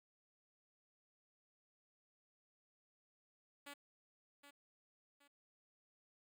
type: tone with echo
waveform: 5% pulse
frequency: 285.1 Hz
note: C#4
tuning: 49 cents sharp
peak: -39 dBFS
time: 3.66-3.74 s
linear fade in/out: 10 ms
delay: 770 ms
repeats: 2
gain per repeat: -9 dB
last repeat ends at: 5.28 s
effects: none